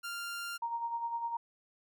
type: tone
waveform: sawtooth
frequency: 1394 Hz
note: F6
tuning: 4 cents flat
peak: -34 dBFS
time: 0.03-0.58 s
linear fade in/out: 20 ms
type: tone with tremolo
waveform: sine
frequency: 932.3 Hz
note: A#5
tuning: in tune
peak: -31 dBFS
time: 0.62-1.37 s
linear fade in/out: 5 ms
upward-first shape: sine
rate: 9.9 Hz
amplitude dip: 55%
effects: none